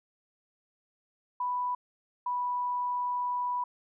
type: tone pair in turn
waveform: sine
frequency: 989 / 984 Hz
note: B5 / B5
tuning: +2 / -7 cents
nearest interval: unison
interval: 9 cents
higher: first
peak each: -28 dBFS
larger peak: neither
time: 1.4-1.75 / 2.26-3.64 s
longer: second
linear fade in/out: 5 ms
effects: none